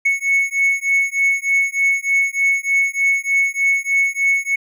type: beating tone pair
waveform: triangle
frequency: 2206 / 2209.3 Hz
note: C#7 / C#7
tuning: -9 / -6 cents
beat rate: 3.3 Hz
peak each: -16 dBFS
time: 0.05-4.56 s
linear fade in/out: 10 ms
effects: none